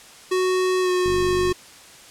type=tone with pitch glide; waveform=square; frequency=370 to 363.6 Hz; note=F#4 to F#4; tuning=0 to -30 cents; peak=-19 dBFS; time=0.31-1.53 s; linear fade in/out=10 ms; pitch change=-30 cents; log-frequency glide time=0.81-0.9 s
type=click train; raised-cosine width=5 ms; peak=-20 dBFS; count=23; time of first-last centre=1.06-1.515 s; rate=48.3 Hz
effects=white hiss -45 dBFS RMS until 2.1 s + low-pass 9000 Hz 12 dB/octave